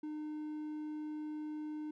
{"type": "tone", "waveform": "triangle", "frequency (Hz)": 304.3, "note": "D#4", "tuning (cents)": -38, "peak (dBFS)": -37, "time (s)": [0.03, 1.91], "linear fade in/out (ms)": 5, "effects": []}